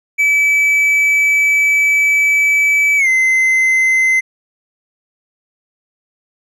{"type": "tone with pitch glide", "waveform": "triangle", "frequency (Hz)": [2300, 2061], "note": ["D7", "C7"], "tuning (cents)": [-37, -27], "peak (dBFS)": -8, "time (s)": [0.18, 4.21], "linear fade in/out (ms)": 20, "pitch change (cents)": -190, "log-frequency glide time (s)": [2.97, 3.08], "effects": []}